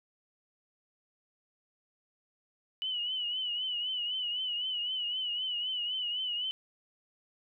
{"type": "tone with vibrato", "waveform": "sine", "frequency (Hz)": 2962, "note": "F#7", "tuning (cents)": 1, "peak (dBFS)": -31, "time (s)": [2.82, 6.51], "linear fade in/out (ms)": 0, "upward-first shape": "triangle", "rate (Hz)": 3.9, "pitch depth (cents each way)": 80, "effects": []}